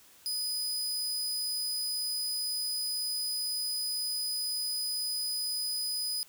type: tone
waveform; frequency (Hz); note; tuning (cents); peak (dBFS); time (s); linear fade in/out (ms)
sawtooth; 4981; D#8; +1; -28; 0.26-6.23; 0
effects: white hiss -58 dBFS RMS until 6.28 s